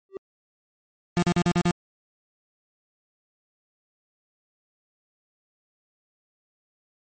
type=tone with exponential growth; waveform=triangle; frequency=387.4 Hz; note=G4; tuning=20 cents flat; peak=-25 dBFS; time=0.09-0.17 s; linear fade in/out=1 ms; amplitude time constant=16 ms
type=tone bursts; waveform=35% pulse; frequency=174.61 Hz; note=F3; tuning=in tune; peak=-17 dBFS; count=6; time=1.17-1.709 s; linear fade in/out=0 ms; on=54 ms; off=43 ms
effects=MP3 32 kbps